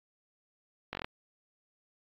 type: slowing click train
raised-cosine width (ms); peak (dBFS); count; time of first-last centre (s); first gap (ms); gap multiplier
0.3; -19; 6; 0.93-1.045; 20; 1.07
effects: low-pass 4000 Hz 12 dB/octave + AAC 32 kbps